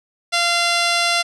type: tone with low-pass filter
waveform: 10% pulse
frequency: 690 Hz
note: F5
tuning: 21 cents flat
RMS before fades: -18 dBFS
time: 0.32-1.23 s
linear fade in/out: 20 ms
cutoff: 6900 Hz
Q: 4.1
effects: none